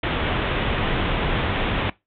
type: low-pass noise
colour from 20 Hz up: pink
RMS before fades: -23 dBFS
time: 0.03-1.9 s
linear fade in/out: 5 ms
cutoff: 3600 Hz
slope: 96 dB/octave
effects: noise-tail reverb RT60 0.2 s tail -20 dB re dry